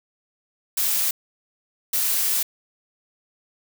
blue noise bursts at uneven times, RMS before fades -22 dBFS, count 2, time 0.77-1.11 / 1.93-2.43 s, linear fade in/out 5 ms, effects none

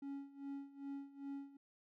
triangle tone with tremolo, 278.3 Hz, C#4, 7 cents sharp, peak -40 dBFS, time 0.02-1.57 s, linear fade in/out 5 ms, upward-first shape sine, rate 2.5 Hz, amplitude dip 85%, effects none

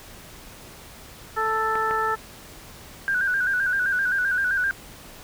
harmonic tone, 440.5 Hz, A4, 2 cents sharp, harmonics 1 / 2 / 3 / 4, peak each -29 / -27 / -24 / -29 dBFS, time 1.36-2.16 s, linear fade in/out 20 ms
clicks, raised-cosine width 0.5 ms, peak -16 dBFS, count 2, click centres 1.755 / 1.91 s
sine tone with vibrato, 1536 Hz, G6, 36 cents flat, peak -20 dBFS, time 3.08-4.71 s, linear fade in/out 0 ms, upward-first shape square, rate 7.7 Hz, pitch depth 64 cents each way
effects pink hiss -44 dBFS RMS until 5.23 s

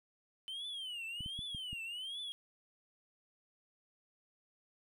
triangle tone with vibrato, 3045 Hz, F#7, 49 cents sharp, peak -39 dBFS, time 0.48-2.32 s, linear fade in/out 0 ms, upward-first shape triangle, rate 1.3 Hz, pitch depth 250 cents each way
clicks, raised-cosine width 5 ms, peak -34 dBFS, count 5, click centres 1.207 / 1.261 / 1.391 / 1.548 / 1.73 s
effects none

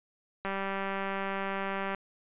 click train, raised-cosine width 0.5 ms, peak -19 dBFS, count 293, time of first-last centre 0.45-1.947 s, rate 195 Hz, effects resampled to 8000 Hz

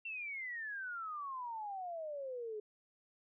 sine exponential sweep, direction down, 2730 to 415.1 Hz, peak -40 dBFS, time 0.05-2.6 s, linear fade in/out 5 ms, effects none

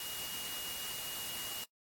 sine tone in noise, 2872 Hz, F7, 48 cents sharp, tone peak -44 dBFS, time 0-1.64 s, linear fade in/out 2 ms, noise white, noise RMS -42 dBFS, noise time 0-1.64 s, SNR -5 dB, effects noise-tail reverb RT60 0.1 s tail -19 dB re dry + AAC 64 kbps

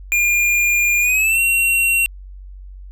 square tone with pitch glide, 2411 to 2738 Hz, D7 to F7, +45 to -35 cents, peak -14 dBFS, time 0.12-2.06 s, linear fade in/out 0 ms, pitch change +220 cents, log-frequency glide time 1-1.4 s, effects added 47 Hz sine -33 dBFS peak until 2.91 s

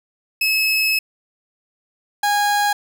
30% pulse tone pair in turn, 2586 / 822.1 Hz, E7 / G#5, -34 / -18 cents, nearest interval octave + minor sixth, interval 1984 cents, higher first, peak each -13 dBFS, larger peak neither, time 0.41-0.99 / 2.23-2.73 s, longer first, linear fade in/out 5 ms, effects none

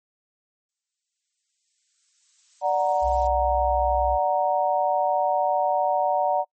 violet noise with exponential growth, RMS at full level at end -37 dBFS, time 0.69-3.27 s, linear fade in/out 1 ms, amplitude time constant 560 ms
sine chord, D augmented, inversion none, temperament equal, 587.3 / 740 / 932.3 Hz, D5 / F#5 / A#5, 0 / 0 / 0 cents, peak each -24 / -22 / -25 dBFS, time 2.61-6.45 s, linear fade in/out 50 ms
sine tone with pitch glide, 62.7 to 62.12 Hz, B1 to B1, +27 to +11 cents, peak -27 dBFS, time 3.01-4.19 s, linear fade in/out 50 ms, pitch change -16 cents, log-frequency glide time 3.56-3.9 s
effects noise-tail reverb RT60 0.1 s tail -26 dB re dry + MP3 32 kbps

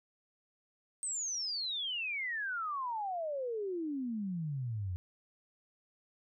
sine exponential sweep, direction down, 8450 to 86.3 Hz, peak -34 dBFS, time 1.03-4.96 s, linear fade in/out 0 ms, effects none

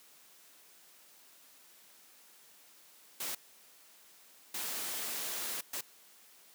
white noise bursts at uneven times, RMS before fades -38 dBFS, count 3, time 3.2-3.35 / 4.54-5.61 / 5.73-5.81 s, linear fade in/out 5 ms, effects white hiss -60 dBFS RMS until 6.54 s + high-pass 200 Hz 12 dB/octave

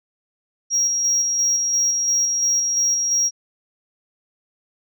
sine tone with tremolo, 5640 Hz, F8, 16 cents sharp, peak -14 dBFS, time 0.7-3.31 s, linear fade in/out 50 ms, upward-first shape square, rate 2.9 Hz, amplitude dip 35%, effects tanh soft clip ceiling -13 dBFS

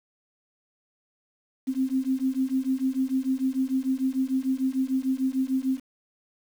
sine beating tone pair, 259.5 / 266.2 Hz, C4 / C4, -14 / +30 cents, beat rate 6.7 Hz, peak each -26 dBFS, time 1.67-5.8 s, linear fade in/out 20 ms, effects 8-bit

